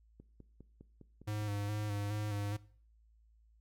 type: click train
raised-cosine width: 3 ms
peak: -40 dBFS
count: 7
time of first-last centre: 0.2-1.42 s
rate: 4.92 Hz
type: tone with vibrato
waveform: square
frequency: 103.83 Hz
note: G#2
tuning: in tune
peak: -36 dBFS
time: 1.27-2.57 s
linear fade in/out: 10 ms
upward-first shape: square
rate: 2.4 Hz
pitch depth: 30 cents each way
effects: noise-tail reverb RT60 0.5 s tail -20 dB re dry + added 55 Hz sine -63 dBFS peak until 3.6 s